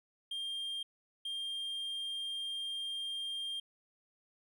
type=tone bursts at uneven times; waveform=triangle; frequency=3200 Hz; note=G7; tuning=35 cents sharp; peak=-35 dBFS; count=2; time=0.31-0.83 / 1.25-3.6 s; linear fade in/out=5 ms; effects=none